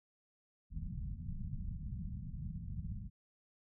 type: low-pass noise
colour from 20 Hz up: pink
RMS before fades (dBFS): -42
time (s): 0.7-3.1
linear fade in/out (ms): 50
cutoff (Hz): 200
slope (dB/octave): 48
effects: none

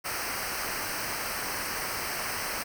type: noise with comb filter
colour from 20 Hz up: pink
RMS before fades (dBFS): -33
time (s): 0.04-2.64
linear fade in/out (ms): 20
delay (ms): 0.28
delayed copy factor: -0.8
effects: none

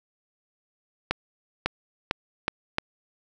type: accelerating click train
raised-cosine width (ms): 0.3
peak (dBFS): -7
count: 5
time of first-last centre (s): 1.11-2.784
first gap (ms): 550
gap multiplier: 0.82
effects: none

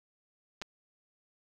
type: clicks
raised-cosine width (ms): 0.2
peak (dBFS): -22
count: 2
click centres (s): 0.616 / 0.621
effects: none

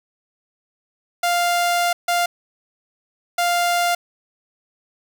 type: tone bursts at uneven times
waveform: sawtooth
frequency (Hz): 698.5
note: F5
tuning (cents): 0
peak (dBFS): -13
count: 3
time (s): 1.23-1.93 / 2.08-2.26 / 3.38-3.95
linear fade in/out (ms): 5
effects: none

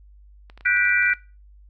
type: clicks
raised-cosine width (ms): 0.3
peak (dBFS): -29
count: 11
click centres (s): 0.499 / 0.576 / 0.609 / 0.659 / 0.769 / 0.852 / 0.894 / 1.026 / 1.061 / 1.099 / 1.138
type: chord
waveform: sine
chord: G major seventh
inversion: third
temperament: just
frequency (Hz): 1470 / 1568 / 1960 / 2352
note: F#6 / G6 / B6 / D7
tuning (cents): -12 / 0 / -14 / +2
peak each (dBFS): -20 / -26 / -22 / -23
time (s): 0.65-1.14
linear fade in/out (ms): 10
effects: noise-tail reverb RT60 0.3 s tail -19 dB re dry + added 50 Hz sine -46 dBFS peak until 1.69 s

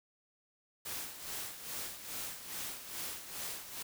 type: noise with tremolo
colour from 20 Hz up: white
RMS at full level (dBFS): -40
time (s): 0.85-3.83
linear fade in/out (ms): 10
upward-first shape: sine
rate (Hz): 2.4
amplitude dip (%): 65
effects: none

